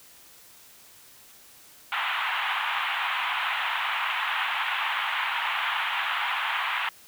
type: band-pass noise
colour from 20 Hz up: pink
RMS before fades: -28 dBFS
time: 1.92-6.89 s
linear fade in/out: 2 ms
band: 830 to 3300 Hz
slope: 48 dB/octave
effects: white hiss -52 dBFS RMS until 7.07 s